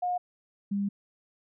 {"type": "tone pair in turn", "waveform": "sine", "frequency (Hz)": [718, 200.5], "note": ["F5", "G3"], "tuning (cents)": [48, 39], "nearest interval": "octave + minor seventh", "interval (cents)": 2209, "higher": "first", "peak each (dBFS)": -26, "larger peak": "neither", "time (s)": [[0.02, 0.18], [0.71, 0.89]], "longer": "second", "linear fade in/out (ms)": 10, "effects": []}